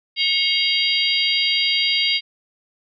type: tone cluster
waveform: sine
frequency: 2183 / 2831 / 3213 / 3802 / 4724 Hz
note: C#7 / F7 / G7 / A#7 / D8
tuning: -27 / +23 / +42 / +33 / +9 cents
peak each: -23 dBFS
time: 0.16-2.21 s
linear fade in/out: 50 ms
effects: none